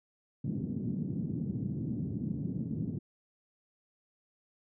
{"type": "band-pass noise", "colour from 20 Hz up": "pink", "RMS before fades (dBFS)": -35, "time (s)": [0.44, 2.99], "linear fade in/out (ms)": 10, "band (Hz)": [120, 260], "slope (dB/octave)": 24, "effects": []}